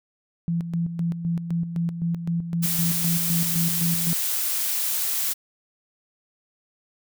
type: tone with tremolo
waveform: sine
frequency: 169 Hz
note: E3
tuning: 43 cents sharp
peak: -21 dBFS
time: 0.48-4.13 s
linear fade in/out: 0 ms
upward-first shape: square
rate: 3.9 Hz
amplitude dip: 60%
type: noise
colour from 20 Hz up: blue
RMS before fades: -25 dBFS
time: 2.62-5.34 s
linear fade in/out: 20 ms
effects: none